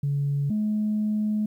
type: tone pair in turn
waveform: sine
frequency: 141.9 / 212.6 Hz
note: C#3 / G#3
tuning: +41 / +41 cents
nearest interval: perfect fifth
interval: 700 cents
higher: second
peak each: -21 / -21 dBFS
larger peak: neither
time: 0.03-0.5 / 0.5-1.46 s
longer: second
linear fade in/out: 5 ms
effects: tanh soft clip ceiling -18 dBFS + 10-bit